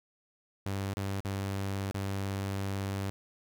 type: tone with dropouts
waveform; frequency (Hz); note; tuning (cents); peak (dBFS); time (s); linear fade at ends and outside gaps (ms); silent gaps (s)
sawtooth; 98; G2; 0; -28; 0.66-3.1; 0; 0.938-0.97 / 1.204-1.249 / 1.911-1.944
effects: none